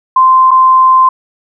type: tone with dropouts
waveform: sine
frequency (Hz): 1040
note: C6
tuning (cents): -11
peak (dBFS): -3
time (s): 0.16-1.09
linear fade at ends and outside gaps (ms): 5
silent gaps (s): 0.509-0.513
effects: none